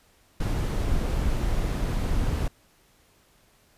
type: noise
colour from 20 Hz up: brown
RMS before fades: -25 dBFS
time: 0.4-2.48 s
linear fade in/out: 5 ms
effects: pink hiss -61 dBFS RMS until 3.77 s + resampled to 32000 Hz

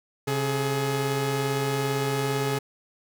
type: tone pair together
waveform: sawtooth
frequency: 134.94 / 422.5 Hz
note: C#3 / G#4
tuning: -46 / +30 cents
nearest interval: octave + minor sixth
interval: 1976 cents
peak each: -23 dBFS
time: 0.27-2.59 s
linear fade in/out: 10 ms
effects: none

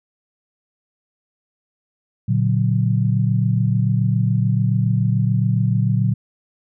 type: chord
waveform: sine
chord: Bb augmented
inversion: none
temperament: equal with one note detuned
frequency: 116.54 / 143.56 / 185 Hz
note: Bb2 / D3 / F#3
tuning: 0 / -39 / 0 cents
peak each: -17 / -21 / -21 dBFS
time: 2.28-6.14 s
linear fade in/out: 10 ms
effects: none

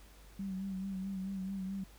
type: tone with vibrato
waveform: sine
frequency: 191.9 Hz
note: G3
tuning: 37 cents flat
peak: -36 dBFS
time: 0.39-1.84 s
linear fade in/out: 5 ms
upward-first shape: sine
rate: 4.6 Hz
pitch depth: 43 cents each way
effects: added 50 Hz sine -55 dBFS peak until 1.98 s + pink hiss -61 dBFS RMS until 1.98 s

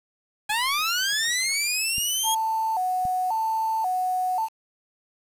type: linear sweep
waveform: 15% pulse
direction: up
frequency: 819 to 3305 Hz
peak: -16 dBFS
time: 0.49-2.35 s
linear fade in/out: 10 ms
type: clicks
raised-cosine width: 5 ms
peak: -25 dBFS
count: 2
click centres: 1.982 / 3.053 s
type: tone with vibrato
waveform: sine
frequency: 809 Hz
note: G#5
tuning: 46 cents flat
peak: -22 dBFS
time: 2.23-4.49 s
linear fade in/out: 50 ms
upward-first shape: square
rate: 0.93 Hz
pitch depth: 160 cents each way
effects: resampled to 32000 Hz + 7-bit

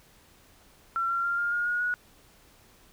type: tone with pitch steps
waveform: sine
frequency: 1357 / 1373.6 / 1390.3 / 1407.3 / 1424.5 / 1441.8 / 1459.4 Hz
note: E6 / F6 / F6 / F6 / F6 / F#6 / F#6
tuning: +50 / -29 / -8 / +13 / +34 / -45 / -24 cents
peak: -25 dBFS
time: 0.96-1.94 s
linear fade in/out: 0 ms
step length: 140 ms
effects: pink hiss -58 dBFS RMS until 2.92 s

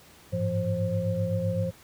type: tone cluster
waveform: sine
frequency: 99.7 / 107.5 / 171.9 / 530 Hz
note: G2 / A2 / F3 / C5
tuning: +30 / -40 / -27 / +22 cents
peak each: -30 dBFS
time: 0.32-1.71 s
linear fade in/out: 20 ms
effects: pink hiss -53 dBFS RMS until 1.83 s + high-pass 60 Hz 12 dB/octave

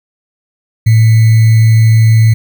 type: tone with sample-and-hold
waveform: sine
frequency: 111.7 Hz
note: A2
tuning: 27 cents sharp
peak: -3 dBFS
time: 0.86-2.34 s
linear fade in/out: 10 ms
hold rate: 2100 Hz
effects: none

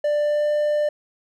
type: tone with pitch glide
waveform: triangle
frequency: 591 to 595.5 Hz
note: D5 to D5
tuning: +11 to +24 cents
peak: -16 dBFS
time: 0.04-0.89 s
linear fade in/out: 5 ms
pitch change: +13 cents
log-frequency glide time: 0.2-0.51 s
effects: none

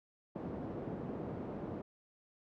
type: band-pass noise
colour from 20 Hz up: pink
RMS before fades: -42 dBFS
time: 0.35-1.82 s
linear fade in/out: 10 ms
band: 140 to 560 Hz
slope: 12 dB/octave
effects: none

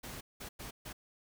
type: noise bursts at uneven times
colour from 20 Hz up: pink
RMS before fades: -45 dBFS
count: 4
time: 0.03-0.21 / 0.4-0.49 / 0.59-0.71 / 0.85-0.93 s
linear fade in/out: 10 ms
effects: none

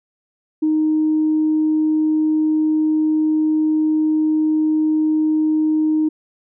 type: tone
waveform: sine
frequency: 310.4 Hz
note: D#4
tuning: 4 cents flat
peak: -13 dBFS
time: 0.62-6.09 s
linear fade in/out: 10 ms
effects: tanh soft clip ceiling -9 dBFS

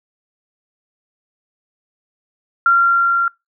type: tone with level ramp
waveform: sine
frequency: 1379 Hz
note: F6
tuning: 22 cents flat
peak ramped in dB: -8 to -13 dBFS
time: 2.66-3.28 s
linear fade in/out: 2 ms
effects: noise-tail reverb RT60 0.2 s tail -24 dB re dry

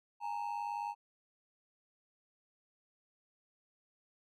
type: ring-modulated tone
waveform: triangle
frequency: 878 Hz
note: A5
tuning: 4 cents flat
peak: -31 dBFS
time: 0.2-0.95 s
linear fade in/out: 50 ms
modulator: 49.7 Hz
effects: none

